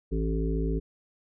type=harmonic tone; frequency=54.5 Hz; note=A1; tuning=16 cents flat; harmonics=1 / 3 / 5 / 7 / 8; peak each=-27 / -32 / -34 / -35 / -36 dBFS; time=0.11-0.8 s; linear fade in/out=20 ms; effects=none